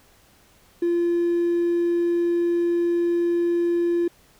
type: tone with hard clipping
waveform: triangle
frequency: 344.2 Hz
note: F4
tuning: 25 cents flat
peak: -19 dBFS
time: 0.82-4.08 s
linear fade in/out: 5 ms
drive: 4 dB
effects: pink hiss -56 dBFS RMS until 4.39 s